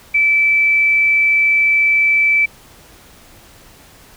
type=tone; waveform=sine; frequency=2317 Hz; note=D7; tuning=24 cents flat; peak=-10 dBFS; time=0.14-2.46 s; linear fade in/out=10 ms; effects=pink hiss -44 dBFS RMS until 4.16 s